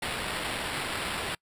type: noise with sample-and-hold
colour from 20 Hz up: blue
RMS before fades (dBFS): -33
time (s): 0.02-1.35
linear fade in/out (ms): 5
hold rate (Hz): 6300
effects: noise-tail reverb RT60 0.1 s tail -26 dB re dry + resampled to 32000 Hz